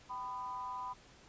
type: tone with amplitude modulation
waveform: sine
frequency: 1000 Hz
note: B5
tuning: 21 cents sharp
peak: -35 dBFS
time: 0.09-0.94 s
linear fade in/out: 20 ms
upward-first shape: sine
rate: 226 Hz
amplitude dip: 80%
effects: pink hiss -60 dBFS RMS until 1.28 s + resampled to 16000 Hz

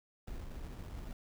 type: noise with sample-and-hold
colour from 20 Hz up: brown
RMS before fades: -44 dBFS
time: 0.27-1.13 s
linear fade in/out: 5 ms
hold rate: 2100 Hz
effects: none

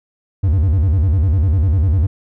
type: tone with vibrato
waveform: triangle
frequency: 84.8 Hz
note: E2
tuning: 50 cents sharp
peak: -9 dBFS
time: 0.43-2.07 s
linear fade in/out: 10 ms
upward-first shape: square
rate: 10 Hz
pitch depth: 230 cents each way
effects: none

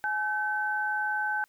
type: tone pair together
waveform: sine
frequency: 843.7 / 1534 Hz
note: G#5 / G6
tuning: +27 / -38 cents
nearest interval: minor seventh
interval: 1035 cents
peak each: -31 / -28 dBFS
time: 0.04-1.44 s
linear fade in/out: 0 ms
effects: white hiss -67 dBFS RMS until 1.48 s

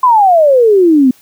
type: exponential sweep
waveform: sine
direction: down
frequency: 1046.5 to 246.9 Hz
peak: -4 dBFS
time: 0.03-1.11 s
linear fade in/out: 5 ms
effects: white hiss -46 dBFS RMS until 1.21 s

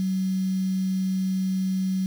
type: tone with quantisation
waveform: sine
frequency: 188.6 Hz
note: F#3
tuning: 33 cents sharp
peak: -22 dBFS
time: 0-2.06 s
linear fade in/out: 0 ms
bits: 7
effects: none

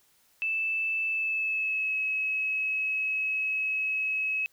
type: tone with pitch glide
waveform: sine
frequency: 2637 to 2569 Hz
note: E7 to E7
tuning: 0 to -45 cents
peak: -26 dBFS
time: 0.42-4.46 s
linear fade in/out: 0 ms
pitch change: -45 cents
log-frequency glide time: 1.07-1.98 s
effects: white hiss -65 dBFS RMS until 4.52 s

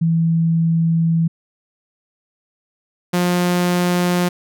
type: tone pair in turn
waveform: sine / sawtooth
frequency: 164.81 / 177.41 Hz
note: E3 / F3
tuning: 0 / +28 cents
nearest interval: minor second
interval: 128 cents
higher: second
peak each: -13 / -11 dBFS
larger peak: second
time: 0.01-1.28 / 3.13-4.29 s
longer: first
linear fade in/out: 10 ms
effects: none

